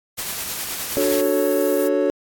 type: noise with tremolo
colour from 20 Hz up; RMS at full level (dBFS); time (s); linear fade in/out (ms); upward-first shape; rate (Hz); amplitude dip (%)
white; -26; 0.17-1.22; 20; sine; 9.6; 30
type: noise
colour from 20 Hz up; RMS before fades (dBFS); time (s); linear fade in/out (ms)
violet; -30; 0.9-1.88; 10
type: chord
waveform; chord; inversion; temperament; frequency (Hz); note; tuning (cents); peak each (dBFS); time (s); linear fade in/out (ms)
triangle; D major seventh; none; equal; 293.7 / 370 / 440 / 554.4; D4 / F#4 / A4 / C#5; 0 / 0 / 0 / 0; -21 / -21 / -21 / -19; 0.97-2.1; 0
effects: AAC 64 kbps